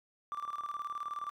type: tone with tremolo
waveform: triangle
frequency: 1174.7 Hz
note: D6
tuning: in tune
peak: -31 dBFS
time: 0.32-1.3 s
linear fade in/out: 0 ms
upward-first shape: square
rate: 19 Hz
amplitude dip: 75%
effects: tanh soft clip ceiling -31 dBFS